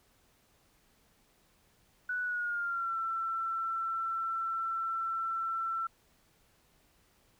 sine tone with pitch glide, 1480 to 1341.6 Hz, F#6 to E6, 0 to +30 cents, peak -31 dBFS, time 2.09-5.87 s, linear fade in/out 5 ms, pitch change -170 cents, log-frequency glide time 2.23-2.96 s, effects pink hiss -68 dBFS RMS until 7.39 s

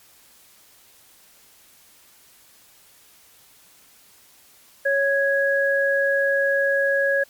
sine tone pair together, 554.4 / 1661.3 Hz, C#5 / G#6, 0 / 0 cents, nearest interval octave + perfect fifth, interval 1900 cents, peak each -20 dBFS, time 4.85-7.24 s, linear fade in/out 10 ms, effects white hiss -53 dBFS RMS until 7.29 s + MP3 96 kbps

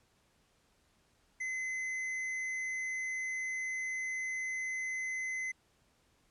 sine tone with hard clipping, 2044 Hz, C7, 41 cents flat, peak -36 dBFS, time 1.4-5.52 s, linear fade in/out 10 ms, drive 7 dB, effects pink hiss -71 dBFS RMS until 6.3 s + low-pass 10000 Hz 12 dB/octave

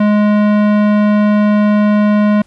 sine tone with tanh clipping, 208.9 Hz, G#3, 10 cents sharp, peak -10 dBFS, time 0-2.42 s, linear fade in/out 5 ms, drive 18 dB, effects pink hiss -53 dBFS RMS until 2.46 s + resampled to 24000 Hz

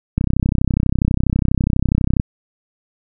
click train, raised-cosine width 5 ms, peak -3 dBFS, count 66, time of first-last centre 0.18-2.199 s, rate 32.2 Hz, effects none

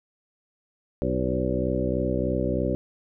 harmonic tone with a mistuned harmonic, 63.2 Hz, B1, 41 cents sharp, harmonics 1 / 2 / 3 / 4 / 5 / 6 / 8 / 9, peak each -31 / -31 / -31 / -31 / -31 / -31 / -31 / -31 dBFS, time 1.02-2.75 s, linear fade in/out 0 ms, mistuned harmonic 8, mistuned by -15 cents, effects none

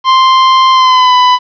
45% pulse tone with pitch glide, 1046.5 to 997.5 Hz, C6 to B5, 0 to +17 cents, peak -4 dBFS, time 0.04-1.39 s, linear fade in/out 50 ms, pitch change -83 cents, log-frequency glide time 0.72-1.14 s, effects resampled to 11025 Hz + 7-bit

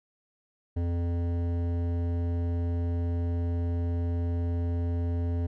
sine tone with hard clipping, 85.9 Hz, F2, 28 cents flat, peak -28 dBFS, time 0.76-5.47 s, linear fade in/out 10 ms, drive 13 dB, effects none

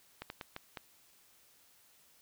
slowing click train, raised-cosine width 0.3 ms, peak -25 dBFS, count 5, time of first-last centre 0.22-0.772 s, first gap 81 ms, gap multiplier 1.37, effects white hiss -65 dBFS RMS until 2.21 s

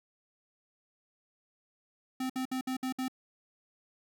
square tone bursts, 258.9 Hz, C4, 18 cents flat, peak -32 dBFS, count 6, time 2.2-3.082 s, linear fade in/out 5 ms, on 97 ms, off 60 ms, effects none

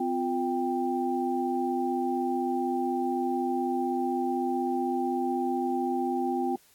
sine tone cluster, 255.7 / 351.6 / 788 Hz, C4 / F4 / G5, -40 / +12 / +9 cents, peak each -30 dBFS, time 0-6.56 s, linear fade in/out 5 ms, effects white hiss -61 dBFS RMS until 6.74 s + AAC 64 kbps

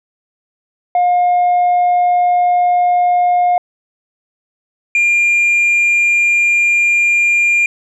sine tone pair in turn, 713 / 2400 Hz, F5 / D7, +36 / +37 cents, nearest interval octave + major sixth, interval 2101 cents, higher second, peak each -7 dBFS, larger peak neither, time 0.95-3.58 / 4.95-7.66 s, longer second, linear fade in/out 2 ms, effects tanh soft clip ceiling -8 dBFS

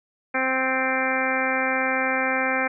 harmonic tone with a mistuned harmonic, 261.6 Hz, C4, in tune, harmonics 1 / 2 / 3 / 4 / 5 / 6 / 7 / 8 / 9, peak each -30 / -28 / -29 / -33 / -31 / -28 / -31 / -29 / -29 dBFS, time 0.34-2.68 s, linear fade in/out 10 ms, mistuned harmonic 7, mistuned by -23 cents, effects none

